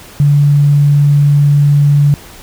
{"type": "tone", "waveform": "sine", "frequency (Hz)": 144.3, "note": "D3", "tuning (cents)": -30, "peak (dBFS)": -5, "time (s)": [0.2, 2.14], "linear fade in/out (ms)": 0, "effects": ["pink hiss -35 dBFS RMS until 2.42 s"]}